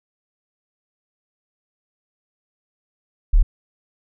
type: tone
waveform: sine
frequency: 36.71 Hz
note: D1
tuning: in tune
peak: -9 dBFS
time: 3.33-3.43 s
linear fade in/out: 10 ms
effects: none